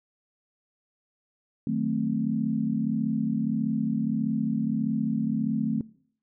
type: chord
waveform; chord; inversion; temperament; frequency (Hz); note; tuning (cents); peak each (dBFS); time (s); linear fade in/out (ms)
sine; D# diminished seventh; none; equal with one note detuned; 155.03 / 185 / 220 / 261.6; D#3 / F#3 / A3 / C4; -6 / 0 / 0 / 0; -32 / -33 / -27 / -30; 1.67-5.81; 2
effects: noise-tail reverb RT60 0.6 s tail -22 dB re dry